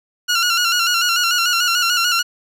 15% pulse tone with vibrato, 1407 Hz, F6, 12 cents sharp, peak -8 dBFS, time 0.28-2.23 s, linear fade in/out 20 ms, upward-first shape square, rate 6.8 Hz, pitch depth 50 cents each way, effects low-pass 12000 Hz 12 dB/octave

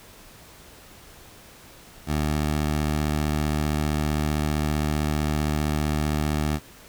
15% pulse tone, 75.4 Hz, D2, 46 cents sharp, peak -16 dBFS, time 2.06-6.6 s, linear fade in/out 50 ms, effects pink hiss -48 dBFS RMS until 6.88 s

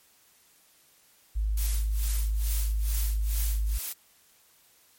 sine tone, 52.4 Hz, G#1, 16 cents sharp, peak -24 dBFS, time 1.35-3.79 s, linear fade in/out 20 ms
blue noise with tremolo, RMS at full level -33 dBFS, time 1.57-3.93 s, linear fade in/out 5 ms, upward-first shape sine, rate 2.3 Hz, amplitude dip 90%
effects white hiss -61 dBFS RMS until 4.98 s + MP3 64 kbps

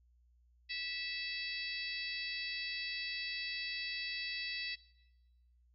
harmonic tone with a mistuned harmonic, 655 Hz, E5, 11 cents flat, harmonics 3 / 4 / 5 / 6 / 7 / 8, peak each -44 / -42 / -50 / -45 / -44 / -50 dBFS, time 0.69-4.76 s, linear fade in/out 20 ms, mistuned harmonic 5, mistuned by +24 cents, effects noise-tail reverb RT60 1.0 s tail -18 dB re dry + added 60 Hz sine -65 dBFS peak until 5.74 s

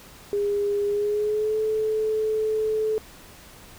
sine tone with pitch glide, 407.6 to 434.3 Hz, G#4 to A4, -32 to -23 cents, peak -21 dBFS, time 0.33-2.98 s, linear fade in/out 0 ms, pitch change +109 cents, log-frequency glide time 0.86-1.59 s, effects pink hiss -47 dBFS RMS until 3.78 s

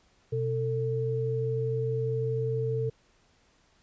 sine tone pair together, 125.4 / 446.9 Hz, B2 / A4, +27 / +27 cents, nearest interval octave + minor seventh, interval 2200 cents, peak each -29 / -29 dBFS, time 0.32-2.9 s, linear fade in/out 10 ms, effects pink hiss -65 dBFS RMS until 3.82 s + resampled to 16000 Hz

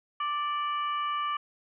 harmonic tone with a mistuned harmonic, 588 Hz, D5, 2 cents sharp, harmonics 2 / 3 / 4 / 5, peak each -28 / -43 / -42 / -40 dBFS, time 0.2-1.37 s, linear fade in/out 5 ms, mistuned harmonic 4, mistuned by -19 cents, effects none

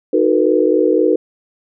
sine chord, B dominant seventh, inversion first, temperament equal with one note detuned, 311.1 / 370 / 450 / 493.9 Hz, D#4 / F#4 / A4 / B4, 0 / 0 / +39 / 0 cents, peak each -16 dBFS, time 0.13-1.16 s, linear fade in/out 5 ms, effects none

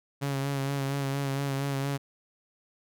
sawtooth tone with vibrato, 138.4 Hz, C#3, 2 cents flat, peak -24 dBFS, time 0.21-1.98 s, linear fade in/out 20 ms, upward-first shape sine, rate 4.3 Hz, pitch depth 31 cents each way, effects none

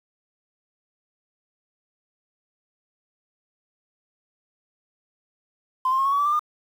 triangle tone with pitch steps, 1031 / 1055.1 / 1079.8 / 1105 / 1130.8 / 1157.3 / 1184.3 / 1212 Hz, C6 / C6 / C#6 / C#6 / C#6 / D6 / D6 / D#6, -26 / +14 / -46 / -6 / +34 / -26 / +14 / -46 cents, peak -15 dBFS, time 5.85-6.394 s, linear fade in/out 5 ms, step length 68 ms, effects tanh soft clip ceiling -16 dBFS + 8-bit

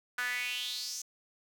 sawtooth tone with high-pass filter sweep, 246.9 Hz, B3, in tune, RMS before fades -36 dBFS, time 0.18-1.02 s, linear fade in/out 5 ms, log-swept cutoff 1500 to 6400 Hz, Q 5.4, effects none

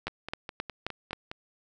two click trains, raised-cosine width 0.3 ms, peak -15 / -21 dBFS, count 5 / 7, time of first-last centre 0.07-1.131 / 0.08-1.315 s, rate 3.77 / 4.86 Hz, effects none

